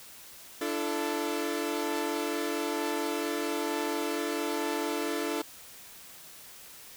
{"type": "chord", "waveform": "sawtooth", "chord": "D suspended second", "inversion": "none", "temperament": "equal with one note detuned", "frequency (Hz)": [293.7, 338.1, 440], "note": ["D4", "E4", "A4"], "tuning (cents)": [0, 44, 0], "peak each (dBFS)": -30, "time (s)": [0.61, 5.42], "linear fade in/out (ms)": 5, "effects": ["white hiss -49 dBFS RMS until 6.96 s"]}